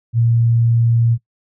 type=tone; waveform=sine; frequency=116.54 Hz; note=A#2; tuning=in tune; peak=-11 dBFS; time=0.13-1.18 s; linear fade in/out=50 ms; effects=noise-tail reverb RT60 0.1 s tail -20 dB re dry